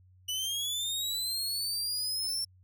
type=linear sweep; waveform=sawtooth; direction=up; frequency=2950 to 5450 Hz; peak=-28 dBFS; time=0.28-2.45 s; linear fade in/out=10 ms; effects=added 92 Hz sine -57 dBFS peak until 2.63 s